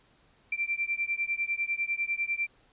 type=beating tone pair; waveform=sine; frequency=2349 / 2359 Hz; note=D7 / D7; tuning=0 / +7 cents; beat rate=10 Hz; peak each=-31 dBFS; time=0.52-2.47 s; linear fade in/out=5 ms; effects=pink hiss -64 dBFS RMS until 2.72 s + resampled to 8000 Hz